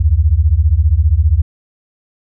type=beating tone pair; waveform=sine; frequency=70.1 / 85.1 Hz; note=C#2 / F2; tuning=+20 / -44 cents; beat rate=15 Hz; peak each=-11 dBFS; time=0-1.42 s; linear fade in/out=10 ms; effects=none